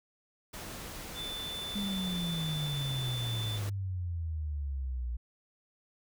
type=noise; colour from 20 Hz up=pink; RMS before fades=-43 dBFS; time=0.53-3.7 s; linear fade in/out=10 ms
type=tone; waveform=triangle; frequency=3520 Hz; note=A7; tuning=in tune; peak=-36 dBFS; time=1.14-3.6 s; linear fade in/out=50 ms
type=exponential sweep; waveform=sine; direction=down; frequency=206 to 58.27 Hz; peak=-32 dBFS; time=1.75-5.17 s; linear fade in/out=10 ms
effects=none